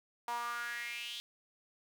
sawtooth tone with high-pass filter sweep, 237.6 Hz, A#3, 33 cents sharp, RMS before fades -40 dBFS, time 0.28-1.2 s, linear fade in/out 0 ms, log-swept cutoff 870 to 3500 Hz, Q 5.8, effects none

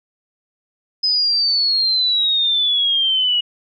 sine exponential sweep, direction down, 5070 to 2900 Hz, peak -14 dBFS, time 1.03-3.41 s, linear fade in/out 10 ms, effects none

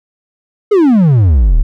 triangle exponential sweep, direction down, 437.9 to 32.47 Hz, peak -3 dBFS, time 0.71-1.63 s, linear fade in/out 10 ms, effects none

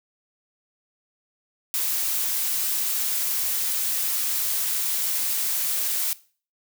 blue noise, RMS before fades -25 dBFS, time 1.74-6.13 s, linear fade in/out 0 ms, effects noise-tail reverb RT60 0.4 s tail -19 dB re dry

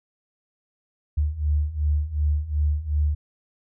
sine beating tone pair, 73 / 75.7 Hz, D2 / D#2, -10 / -47 cents, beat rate 2.7 Hz, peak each -25 / -22 dBFS, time 1.17-3.15 s, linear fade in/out 10 ms, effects none

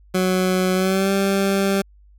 20% pulse tone with pitch glide, 185 to 196 Hz, F#3 to G3, 0 to 0 cents, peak -12 dBFS, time 0.14-1.82 s, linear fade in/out 10 ms, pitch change +100 cents, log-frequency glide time 0.74-1.11 s, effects added 50 Hz sine -47 dBFS peak until 2.18 s

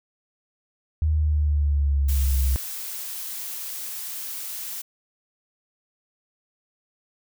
sine exponential sweep, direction down, 78.2 to 65.41 Hz, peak -18 dBFS, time 1.02-2.56 s, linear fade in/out 0 ms
blue noise, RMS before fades -33 dBFS, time 2.08-4.82 s, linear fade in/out 10 ms
effects none

